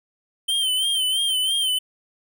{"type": "tone with vibrato", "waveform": "square", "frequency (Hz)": 3110, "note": "G7", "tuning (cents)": -14, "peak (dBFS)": -20, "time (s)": [0.48, 1.79], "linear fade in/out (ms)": 10, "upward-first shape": "sine", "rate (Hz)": 3, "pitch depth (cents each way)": 64, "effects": []}